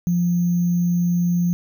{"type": "tone with sample-and-hold", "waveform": "sine", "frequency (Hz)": 174.61, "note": "F3", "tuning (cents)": 0, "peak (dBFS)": -16, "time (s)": [0.07, 1.53], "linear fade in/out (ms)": 0, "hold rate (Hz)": 6300, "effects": []}